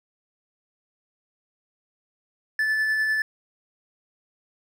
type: tone with tremolo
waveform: triangle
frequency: 1746 Hz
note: A6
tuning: 14 cents flat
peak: -18 dBFS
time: 2.59-3.22 s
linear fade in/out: 2 ms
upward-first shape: sine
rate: 10 Hz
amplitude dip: 25%
effects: none